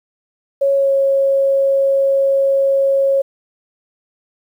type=tone with pitch glide; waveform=sine; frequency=553 to 547 Hz; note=C#5 to C#5; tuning=-4 to -23 cents; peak=-11 dBFS; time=0.61-3.22 s; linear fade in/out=10 ms; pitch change=-19 cents; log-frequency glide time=0.74-0.91 s; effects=8-bit